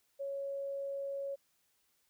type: tone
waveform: sine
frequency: 554.4 Hz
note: C#5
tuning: in tune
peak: -36 dBFS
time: 0.19-1.36 s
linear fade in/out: 20 ms
effects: white hiss -75 dBFS RMS until 2.09 s